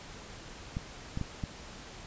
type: clicks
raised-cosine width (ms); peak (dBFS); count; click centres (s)
5; -21; 4; 0.769 / 1.174 / 1.213 / 1.438
effects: pink hiss -47 dBFS RMS until 2.06 s + resampled to 16000 Hz